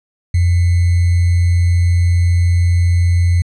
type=tone with sample-and-hold; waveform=sine; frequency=87.31 Hz; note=F2; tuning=in tune; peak=-9 dBFS; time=0.34-3.42 s; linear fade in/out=5 ms; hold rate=2100 Hz; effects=resampled to 24000 Hz